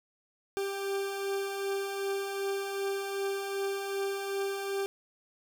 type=beating tone pair; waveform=40% pulse; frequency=392 / 394.6 Hz; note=G4 / G4; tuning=0 / +11 cents; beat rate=2.6 Hz; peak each=-39 / -31 dBFS; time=0.57-4.86 s; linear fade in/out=0 ms; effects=none